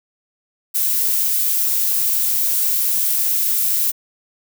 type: noise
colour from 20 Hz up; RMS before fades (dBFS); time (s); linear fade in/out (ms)
violet; -18; 0.74-3.92; 20
effects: none